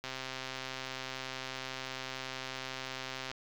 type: click train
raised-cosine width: 0.2 ms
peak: -21 dBFS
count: 430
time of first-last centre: 0.04-3.315 s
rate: 131 Hz
effects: low-pass 6000 Hz 12 dB/octave + 8-bit